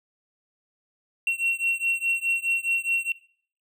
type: beating tone pair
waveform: triangle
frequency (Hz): 2726 / 2730.8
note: F7 / F7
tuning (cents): -43 / -40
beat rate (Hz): 4.8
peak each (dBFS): -24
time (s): 1.27-3.12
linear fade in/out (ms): 2
effects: noise-tail reverb RT60 0.5 s tail -19 dB re dry